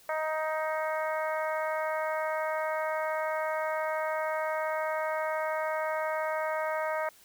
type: harmonic tone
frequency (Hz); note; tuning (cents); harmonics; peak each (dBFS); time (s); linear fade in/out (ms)
312.9; D#4; +10; 2 / 3 / 4 / 5 / 6 / 7; -31 / -35 / -37 / -39 / -41 / -42; 0.09-7.09; 2
effects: white hiss -58 dBFS RMS until 7.24 s